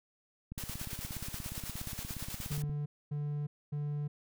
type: click train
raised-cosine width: 5 ms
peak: -29 dBFS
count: 38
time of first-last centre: 0.52-2.696 s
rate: 17 Hz
type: noise with tremolo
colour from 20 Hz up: white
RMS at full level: -42 dBFS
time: 0.58-2.62 s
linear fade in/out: 0 ms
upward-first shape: square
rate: 9.3 Hz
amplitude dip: 45%
type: tone bursts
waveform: triangle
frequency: 146.83 Hz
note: D3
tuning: in tune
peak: -31 dBFS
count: 3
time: 2.5-4.08 s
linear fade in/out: 10 ms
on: 360 ms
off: 250 ms
effects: none